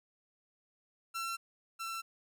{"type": "tone pair in turn", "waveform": "sawtooth", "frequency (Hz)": [1351, 1343.7], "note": ["E6", "E6"], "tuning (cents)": [42, 33], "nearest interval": "unison", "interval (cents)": 9, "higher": "first", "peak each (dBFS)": [-32, -34], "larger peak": "first", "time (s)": [[1.14, 1.37], [1.79, 2.02]], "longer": "neither", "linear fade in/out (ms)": 20, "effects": []}